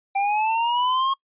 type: linear sweep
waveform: square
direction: up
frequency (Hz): 782 to 1087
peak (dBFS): -20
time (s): 0.15-1.14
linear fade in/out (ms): 10
effects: noise-tail reverb RT60 0.1 s tail -24 dB re dry + resampled to 8000 Hz